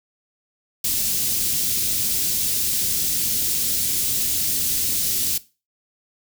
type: band-stop noise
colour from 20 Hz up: white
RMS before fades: -22 dBFS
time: 0.84-5.38 s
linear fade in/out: 5 ms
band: 270 to 4000 Hz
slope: 12 dB/octave
effects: noise-tail reverb RT60 0.3 s tail -18 dB re dry